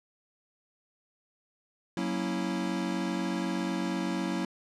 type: chord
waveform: square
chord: F# dominant seventh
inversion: none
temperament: equal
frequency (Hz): 185 / 233.1 / 277.2 / 329.6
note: F#3 / A#3 / C#4 / E4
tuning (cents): 0 / 0 / 0 / 0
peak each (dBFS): -34 / -37 / -37 / -35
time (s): 1.97-4.45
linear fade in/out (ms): 2
effects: low-pass 7000 Hz 12 dB/octave